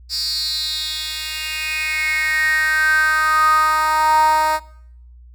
10% pulse tone with high-pass filter sweep, 311.1 Hz, D#4, in tune, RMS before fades -18 dBFS, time 0.09-4.6 s, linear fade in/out 50 ms, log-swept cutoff 4900 to 790 Hz, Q 7.2, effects noise-tail reverb RT60 0.7 s tail -22 dB re dry + added 60 Hz sine -40 dBFS peak until 5.34 s

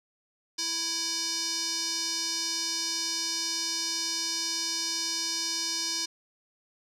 square tone with band-pass filter, 331 Hz, E4, 7 cents sharp, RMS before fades -31 dBFS, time 0.58-6.06 s, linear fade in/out 10 ms, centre 5300 Hz, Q 4.2, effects none

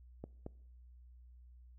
clicks, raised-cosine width 2 ms, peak -30 dBFS, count 2, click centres 0.24 / 0.464 s, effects noise-tail reverb RT60 0.7 s tail -23 dB re dry + added 61 Hz sine -55 dBFS peak until 1.78 s

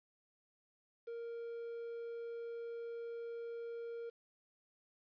triangle tone with quantisation, 466.2 Hz, A#4, in tune, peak -40 dBFS, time 1.07-4.1 s, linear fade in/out 10 ms, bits 11, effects resampled to 11025 Hz

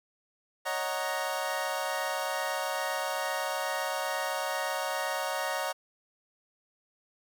25% pulse chord, D# minor seventh, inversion third, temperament equal, 554.4 / 622.3 / 740 / 932.3 Hz, C#5 / D#5 / F#5 / A#5, 0 / 0 / 0 / 0 cents, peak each -32 dBFS, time 0.65-5.73 s, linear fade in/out 20 ms, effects none

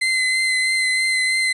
35% pulse tone with vibrato, 2054 Hz, C7, 33 cents flat, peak -15 dBFS, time 0.01-1.53 s, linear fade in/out 10 ms, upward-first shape triangle, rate 3.1 Hz, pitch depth 20 cents each way, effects resampled to 24000 Hz + 9-bit

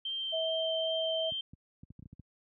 sine tone with vibrato, 3136 Hz, G7, in tune, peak -33 dBFS, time 0.05-1.41 s, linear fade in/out 5 ms, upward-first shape triangle, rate 2.5 Hz, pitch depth 9 cents each way
sine tone, 646 Hz, E5, 35 cents flat, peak -31 dBFS, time 0.32-1.31 s, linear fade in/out 20 ms
clicks, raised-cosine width 5 ms, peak -35 dBFS, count 9, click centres 1.321 / 1.535 / 1.834 / 1.905 / 1.993 / 2.026 / 2.058 / 2.13 / 2.196 s
effects high-pass 80 Hz 12 dB/octave

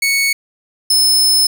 sawtooth tone pair in turn, 2217 / 5227 Hz, C#7 / E8, 0 / -16 cents, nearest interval octave + minor third, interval 1484 cents, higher second, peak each -9 / -7 dBFS, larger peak second, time 0.02-0.33 / 0.9-1.47 s, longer second, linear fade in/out 5 ms, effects none

